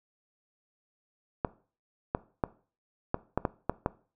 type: clicks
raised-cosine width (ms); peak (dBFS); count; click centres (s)
1; -12; 8; 1.448 / 2.149 / 2.438 / 3.144 / 3.376 / 3.452 / 3.696 / 3.861
effects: noise-tail reverb RT60 0.4 s tail -19 dB re dry